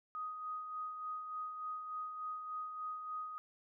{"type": "tone with tremolo", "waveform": "sine", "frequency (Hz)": 1249, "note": "D#6", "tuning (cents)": 6, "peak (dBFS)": -38, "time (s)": [0.15, 3.38], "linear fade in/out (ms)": 0, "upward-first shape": "sine", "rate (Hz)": 3.4, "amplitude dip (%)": 45, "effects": []}